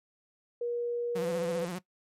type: tone with pitch glide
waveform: sine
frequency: 477.5 to 504.7 Hz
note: A#4 to B4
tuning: +42 to +38 cents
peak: -29 dBFS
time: 0.61-1.65 s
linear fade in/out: 5 ms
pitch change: +96 cents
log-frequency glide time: 1.18-1.27 s
type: tone with vibrato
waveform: sawtooth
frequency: 177.7 Hz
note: F3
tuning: 30 cents sharp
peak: -30 dBFS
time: 1.15-1.79 s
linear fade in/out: 10 ms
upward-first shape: sine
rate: 15 Hz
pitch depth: 82 cents each way
effects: noise-tail reverb RT60 0.1 s tail -18 dB re dry + MP3 64 kbps